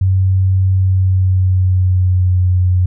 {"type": "tone with pitch glide", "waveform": "sine", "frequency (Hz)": [94.5, 90.97], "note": ["F#2", "F#2"], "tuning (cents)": [37, -29], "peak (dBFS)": -9, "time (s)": [0.01, 2.86], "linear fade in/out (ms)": 5, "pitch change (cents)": -66, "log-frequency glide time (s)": [0.73, 2.42], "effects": []}